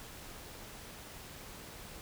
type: silence
effects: pink hiss -49 dBFS RMS until 2.01 s